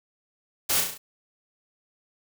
white noise with echo, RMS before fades -24 dBFS, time 0.69-0.81 s, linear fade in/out 10 ms, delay 34 ms, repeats 5, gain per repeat -4 dB, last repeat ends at 0.98 s, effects none

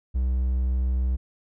triangle tone, 63.4 Hz, B1, 46 cents sharp, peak -19 dBFS, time 0.14-1.17 s, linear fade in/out 20 ms, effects none

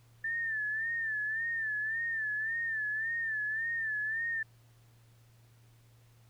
sine tone with vibrato, 1776 Hz, A6, 16 cents sharp, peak -31 dBFS, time 0.24-4.43 s, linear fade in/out 5 ms, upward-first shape sine, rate 1.8 Hz, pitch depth 75 cents each way, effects added 116 Hz sine -59 dBFS peak until 6.29 s + pink hiss -68 dBFS RMS until 6.29 s

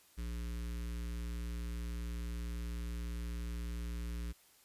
square tone with notch filter, 58.27 Hz, A#1, in tune, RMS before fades -40 dBFS, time 0.17-4.33 s, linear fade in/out 20 ms, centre 720 Hz, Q 0.65, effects white hiss -65 dBFS RMS until 4.64 s + resampled to 32000 Hz

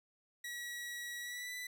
sawtooth tone with pitch glide, 1924 to 1985 Hz, B6 to B6, -46 to +8 cents, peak -38 dBFS, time 0.44-1.67 s, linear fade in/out 5 ms, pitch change +54 cents, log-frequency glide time 1.2-1.54 s, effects none

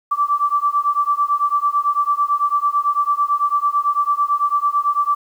sine beating tone pair, 1159 / 1168 Hz, D6 / D6, -23 / -10 cents, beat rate 9 Hz, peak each -18 dBFS, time 0.11-5.15 s, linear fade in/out 10 ms, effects 8-bit

